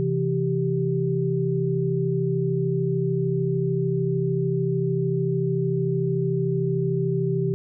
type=tone cluster; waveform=sine; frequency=133.1 / 166.5 / 389.3 Hz; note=C3 / E3 / G4; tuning=+30 / +18 / -12 cents; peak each=-25 dBFS; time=0-7.54 s; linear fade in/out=0 ms; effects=none